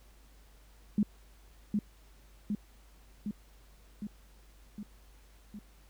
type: tone with echo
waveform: sine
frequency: 207.7 Hz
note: G#3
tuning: in tune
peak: -23 dBFS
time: 0.98-1.03 s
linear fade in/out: 2 ms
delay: 760 ms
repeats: 6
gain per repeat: -3 dB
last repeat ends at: 5.59 s
effects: added 50 Hz sine -56 dBFS peak until 5.89 s + pink hiss -64 dBFS RMS until 5.89 s